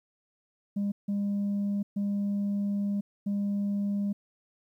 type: tone bursts at uneven times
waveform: sine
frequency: 201.9 Hz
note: G#3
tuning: 49 cents flat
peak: -24 dBFS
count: 4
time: 0.76-0.92 / 1.08-1.83 / 1.96-3.01 / 3.26-4.13 s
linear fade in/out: 10 ms
effects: tanh soft clip ceiling -25 dBFS + 11-bit